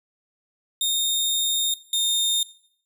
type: tone pair in turn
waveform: sawtooth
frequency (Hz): 3673 / 3652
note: A#7 / A#7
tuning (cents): -26 / -36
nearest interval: unison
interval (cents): 10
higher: first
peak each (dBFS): -18 / -17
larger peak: second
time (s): 0.81-1.74 / 1.93-2.43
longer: first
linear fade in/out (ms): 2
effects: noise-tail reverb RT60 0.6 s tail -18 dB re dry